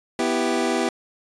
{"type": "chord", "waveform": "25% pulse", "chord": "E minor", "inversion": "second", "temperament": "equal", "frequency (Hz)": [246.9, 329.6, 392], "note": ["B3", "E4", "G4"], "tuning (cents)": [0, 0, 0], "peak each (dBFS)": -21, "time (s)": [0.19, 0.89], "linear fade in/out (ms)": 2, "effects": ["resampled to 22050 Hz"]}